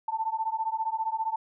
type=beating tone pair; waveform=sine; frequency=881 / 896 Hz; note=A5 / A5; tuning=+2 / +31 cents; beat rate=15 Hz; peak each=-30 dBFS; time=0.08-1.36 s; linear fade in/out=5 ms; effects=none